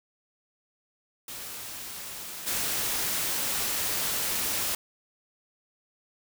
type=noise with level steps; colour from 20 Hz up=white; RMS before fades=-39 / -29 dBFS; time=1.28-4.75 s; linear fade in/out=2 ms; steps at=2.46 s; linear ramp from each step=20 ms; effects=none